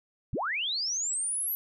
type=linear sweep; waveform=sine; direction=up; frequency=51.5 to 12000 Hz; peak=-28 dBFS; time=0.33-1.55 s; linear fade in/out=0 ms; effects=none